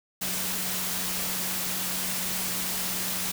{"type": "tone in noise", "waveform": "sine", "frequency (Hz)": 183.6, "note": "F#3", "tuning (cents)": -13, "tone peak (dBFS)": -40, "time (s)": [0.21, 3.32], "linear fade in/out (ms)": 10, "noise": "white", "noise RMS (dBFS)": -30, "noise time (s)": [0.21, 3.32], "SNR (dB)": -13, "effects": []}